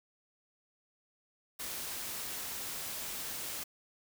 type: noise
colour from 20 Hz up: white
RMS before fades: -40 dBFS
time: 1.59-3.64 s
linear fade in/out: 10 ms
effects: none